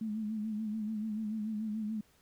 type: tone with vibrato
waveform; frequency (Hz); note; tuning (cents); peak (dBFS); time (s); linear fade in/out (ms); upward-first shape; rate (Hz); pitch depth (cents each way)
sine; 215.7; A3; -34; -33; 0.01-2.01; 5; sine; 6.9; 56
effects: pink hiss -67 dBFS RMS until 2.21 s